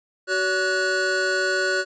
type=tone cluster; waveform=square; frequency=376 / 568 / 1470 Hz; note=F#4 / C#5 / F#6; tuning=+28 / +42 / -12 cents; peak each=-27 / -28 / -23 dBFS; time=0.27-1.85 s; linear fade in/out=50 ms; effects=resampled to 16000 Hz